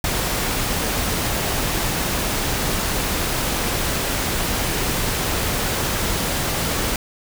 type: noise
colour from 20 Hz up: pink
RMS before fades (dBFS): -22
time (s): 0.04-6.96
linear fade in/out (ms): 2
effects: none